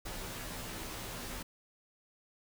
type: noise with comb filter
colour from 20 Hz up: pink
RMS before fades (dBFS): -42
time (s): 0.05-1.43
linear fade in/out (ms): 10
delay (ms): 14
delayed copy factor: -0.95
effects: none